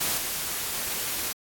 white noise with level steps, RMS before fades -26 / -30 dBFS, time 0-1.33 s, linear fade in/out 10 ms, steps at 0.17 s, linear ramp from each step 10 ms, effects AAC 64 kbps

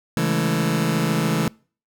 sawtooth chord, A major seventh, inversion first, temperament just, 137.5 / 165 / 206.2 / 220 Hz, C#3 / E3 / G#3 / A3, -14 / +2 / -12 / 0 cents, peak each -21 / -18 / -23 / -21 dBFS, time 0.17-1.48 s, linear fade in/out 0 ms, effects noise-tail reverb RT60 0.4 s tail -25 dB re dry

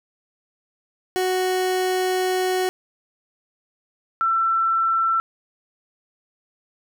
30% pulse / sine tone pair in turn, 370 / 1340.4 Hz, F#4 / E6, 0 / +29 cents, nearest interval octave + minor seventh, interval 2229 cents, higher second, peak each -17 dBFS, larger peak neither, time 1.16-2.69 / 4.21-5.2 s, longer first, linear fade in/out 0 ms, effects none

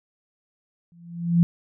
sine tone with exponential growth, 170.7 Hz, F3, 39 cents flat, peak -11 dBFS, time 0.92-1.43 s, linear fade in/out 0 ms, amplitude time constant 110 ms, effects none

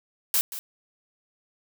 blue noise with echo, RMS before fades -22 dBFS, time 0.34-0.41 s, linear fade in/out 0 ms, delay 180 ms, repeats 1, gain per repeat -13 dB, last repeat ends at 0.59 s, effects none

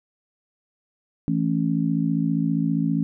sine chord, A major, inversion second, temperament just, 165 / 220 / 275 Hz, E3 / A3 / C#4, +2 / 0 / -14 cents, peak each -23 / -25 / -24 dBFS, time 1.28-3.03 s, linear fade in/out 0 ms, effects none

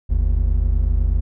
triangle tone pair together, 47.75 / 75.8 Hz, G1 / D#2, -45 / -45 cents, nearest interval minor sixth, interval 800 cents, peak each -14 / -18 dBFS, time 0.09-1.21 s, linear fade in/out 20 ms, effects none

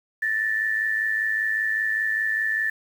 sine tone pair together, 1759.6 / 1864.7 Hz, A6 / A#6, 0 / 0 cents, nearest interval minor second, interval 100 cents, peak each -22 / -29 dBFS, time 0.22-2.7 s, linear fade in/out 5 ms, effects 8-bit

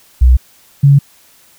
sine tone pair in turn, 62.6 / 140.53 Hz, B1 / C#3, +24 / +24 cents, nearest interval octave + major second, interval 1400 cents, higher second, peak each -3 dBFS, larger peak neither, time 0.21-0.37 / 0.83-0.99 s, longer neither, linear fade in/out 10 ms, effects white hiss -47 dBFS RMS until 1.58 s

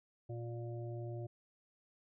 harmonic tone, 117.9 Hz, A#2, 20 cents sharp, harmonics 1 / 3 / 5 / 6, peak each -41 / -47 / -51 / -56 dBFS, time 0.29-1.27 s, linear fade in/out 10 ms, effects none

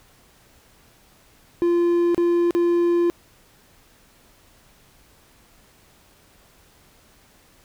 triangle tone with dropouts, 345.4 Hz, F4, 19 cents flat, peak -14 dBFS, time 1.62-3.1 s, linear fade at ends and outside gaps 0 ms, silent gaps 2.146-2.179 / 2.508-2.55 s, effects pink hiss -55 dBFS RMS until 7.64 s

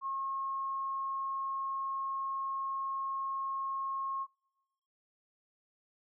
sine tone, 1082 Hz, C#6, 42 cents flat, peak -33 dBFS, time 0.01-4.27 s, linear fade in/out 50 ms, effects noise-tail reverb RT60 1.0 s tail -24 dB re dry

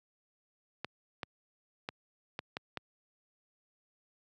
clicks, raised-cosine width 0.3 ms, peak -20 dBFS, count 6, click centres 0.846 / 1.232 / 1.889 / 2.391 / 2.569 / 2.773 s, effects high-pass 100 Hz 12 dB/octave

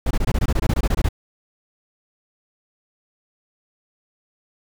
brown noise bursts, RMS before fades -18 dBFS, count 15, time 0.06-1.088 s, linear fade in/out 5 ms, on 48 ms, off 22 ms, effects none

